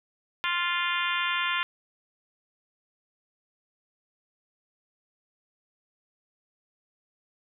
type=harmonic tone with a mistuned harmonic; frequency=349.2 Hz; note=F4; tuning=in tune; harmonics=3 / 4 / 5 / 6 / 7 / 8 / 9 / 10; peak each=-31 / -32 / -33 / -34 / -34 / -35 / -36 / -36 dBFS; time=0.44-1.63 s; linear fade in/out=0 ms; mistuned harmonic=9; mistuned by=-15 cents; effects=none